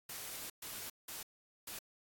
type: noise bursts at uneven times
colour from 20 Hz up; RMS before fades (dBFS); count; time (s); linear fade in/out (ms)
white; -45; 4; 0.09-0.5 / 0.62-0.9 / 1.08-1.23 / 1.67-1.79; 5
effects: AAC 64 kbps